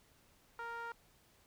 sawtooth tone with band-pass filter, 466.2 Hz, A#4, in tune, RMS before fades -44 dBFS, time 0.59-0.92 s, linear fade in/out 2 ms, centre 1200 Hz, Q 5, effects pink hiss -68 dBFS RMS until 1.46 s

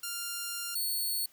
5% pulse tone pair in turn, 1396.9 / 4411 Hz, F6 / C#8, 0 / -9 cents, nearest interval octave + minor sixth, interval 1991 cents, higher second, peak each -23 dBFS, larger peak neither, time 0.03-0.75 / 0.75-1.26 s, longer first, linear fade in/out 5 ms, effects white hiss -62 dBFS RMS until 1.32 s

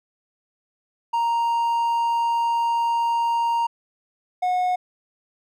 triangle tone pair in turn, 932.3 / 727.9 Hz, A#5 / F#5, 0 / -29 cents, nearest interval major third, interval 429 cents, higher first, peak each -17 dBFS, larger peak neither, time 1.13-3.67 / 4.42-4.76 s, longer first, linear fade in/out 10 ms, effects none

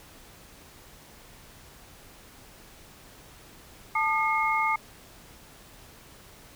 sine tone cluster, 882 / 1214 / 2155 Hz, A5 / D#6 / C#7, +4 / -43 / -49 cents, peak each -27 dBFS, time 3.95-4.76 s, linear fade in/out 5 ms, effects pink hiss -51 dBFS RMS until 6.55 s

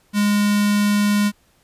square tone with notch filter, 205.9 Hz, G#3, 15 cents flat, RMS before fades -17 dBFS, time 0.13-1.32 s, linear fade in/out 50 ms, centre 540 Hz, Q 0.7, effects pink hiss -59 dBFS RMS until 1.63 s + resampled to 32000 Hz

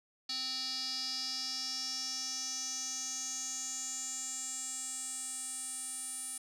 square tone with band-pass filter sweep, 260 Hz, C4, 11 cents flat, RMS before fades -39 dBFS, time 0.29-6.38 s, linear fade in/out 5 ms, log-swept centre 4500 to 9400 Hz, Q 7.1, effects none

